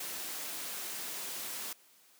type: noise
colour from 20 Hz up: white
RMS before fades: -40 dBFS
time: 0-1.73 s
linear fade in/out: 5 ms
effects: white hiss -63 dBFS RMS until 2.19 s + high-pass 200 Hz 12 dB/octave